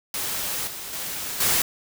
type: noise with level steps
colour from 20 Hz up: white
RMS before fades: -28 / -35 / -31 / -21 dBFS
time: 0.14-1.62 s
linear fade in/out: 2 ms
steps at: 0.67 / 0.93 / 1.4 s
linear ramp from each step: 5 ms
effects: none